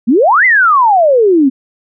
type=exponential two-way sweep; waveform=sine; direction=up then down; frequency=210 to 2093 to 254.2 Hz; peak=-5 dBFS; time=0.07-1.5 s; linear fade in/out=20 ms; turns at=0.45 s; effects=none